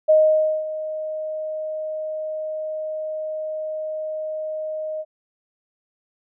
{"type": "tone with ADSR envelope", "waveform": "sine", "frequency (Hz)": 622.3, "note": "D#5", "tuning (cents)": 0, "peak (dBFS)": -10, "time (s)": [0.08, 5.05], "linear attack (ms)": 19, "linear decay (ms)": 540, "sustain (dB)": -15, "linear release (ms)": 46, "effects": []}